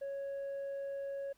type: tone with tanh clipping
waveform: triangle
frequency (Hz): 554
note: C#5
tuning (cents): -1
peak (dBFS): -38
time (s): 0.01-1.33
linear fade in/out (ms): 10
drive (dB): 7
effects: pink hiss -72 dBFS RMS until 1.37 s